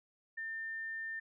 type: tone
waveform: sine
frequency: 1800 Hz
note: A6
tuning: 39 cents sharp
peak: -38 dBFS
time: 0.37-1.2 s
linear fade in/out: 10 ms
effects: none